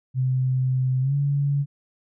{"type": "tone with pitch glide", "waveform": "sine", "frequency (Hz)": [129.3, 141.82], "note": ["C3", "C#3"], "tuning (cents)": [-20, 40], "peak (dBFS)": -19, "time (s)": [0.14, 1.66], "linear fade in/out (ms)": 50, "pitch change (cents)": 160, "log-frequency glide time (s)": [1.01, 1.14], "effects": []}